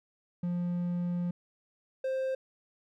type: tone pair in turn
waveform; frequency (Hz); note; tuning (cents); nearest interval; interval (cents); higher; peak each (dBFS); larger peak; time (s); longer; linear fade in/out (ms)
triangle; 175.6 / 526.2; F3 / C5; +10 / +10; octave + perfect fifth; 1900; second; -27; neither; 0.43-1.31 / 2.04-2.35; first; 5
effects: none